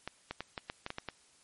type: clicks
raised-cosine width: 0.3 ms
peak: -21 dBFS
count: 9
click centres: 0.076 / 0.31 / 0.406 / 0.578 / 0.699 / 0.864 / 0.904 / 0.984 / 1.087 s
effects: white hiss -64 dBFS RMS until 1.43 s + MP3 48 kbps